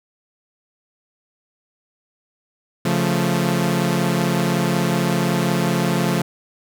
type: chord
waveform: sawtooth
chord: Db augmented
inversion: none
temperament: equal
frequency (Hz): 138.59 / 174.61 / 220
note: Db3 / F3 / A3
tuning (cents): 0 / 0 / 0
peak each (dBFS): -19 / -16 / -19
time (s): 2.85-6.22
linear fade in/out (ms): 5
effects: none